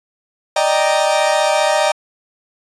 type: chord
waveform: 40% pulse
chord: Eb major seventh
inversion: third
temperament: equal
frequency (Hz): 587.3 / 622.3 / 784 / 932.3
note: D5 / Eb5 / G5 / Bb5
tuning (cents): 0 / 0 / 0 / 0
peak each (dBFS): -18 / -16 / -18 / -20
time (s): 0.56-1.92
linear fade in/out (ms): 5
effects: resampled to 22050 Hz